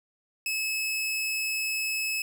sawtooth tone, 2590 Hz, E7, 31 cents flat, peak -24 dBFS, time 0.46-2.22 s, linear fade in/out 2 ms, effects none

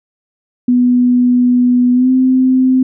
sine tone with pitch glide, 246.9 to 258.4 Hz, B3 to C4, 0 to -21 cents, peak -7 dBFS, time 0.68-2.83 s, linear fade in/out 5 ms, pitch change +79 cents, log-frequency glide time 1.93-2.1 s, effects none

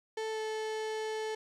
35% pulse tone with pitch glide, 440 to 436 Hz, A4 to A4, 0 to -16 cents, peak -32 dBFS, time 0.17-1.35 s, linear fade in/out 5 ms, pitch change -16 cents, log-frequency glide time 0.31-0.39 s, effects low-pass 7000 Hz 12 dB/octave + 12-bit

